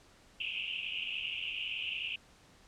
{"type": "band-pass noise", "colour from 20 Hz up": "white", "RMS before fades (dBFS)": -38, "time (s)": [0.4, 2.16], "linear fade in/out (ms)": 5, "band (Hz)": [2500, 3000], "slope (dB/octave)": 96, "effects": ["pink hiss -61 dBFS RMS until 2.67 s", "low-pass 8000 Hz 12 dB/octave"]}